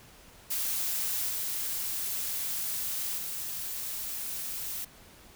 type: noise with level steps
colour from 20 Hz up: blue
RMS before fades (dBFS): -31 / -33 / -36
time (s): 0.5-4.85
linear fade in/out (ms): 10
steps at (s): 1.28 / 3.17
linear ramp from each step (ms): 20
effects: pink hiss -54 dBFS RMS until 5.35 s